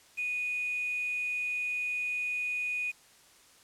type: tone with quantisation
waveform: sine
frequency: 2475 Hz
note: D#7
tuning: 10 cents flat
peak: -30 dBFS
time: 0.17-2.92 s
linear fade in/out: 20 ms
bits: 8
effects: white hiss -59 dBFS RMS until 3.63 s + low-pass 10000 Hz 12 dB/octave